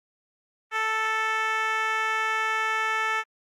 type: tone with band-pass filter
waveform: 10% pulse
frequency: 440 Hz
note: A4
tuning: in tune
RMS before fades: -26 dBFS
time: 0.71-3.24 s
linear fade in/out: 50 ms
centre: 1600 Hz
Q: 1.2
effects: Opus 32 kbps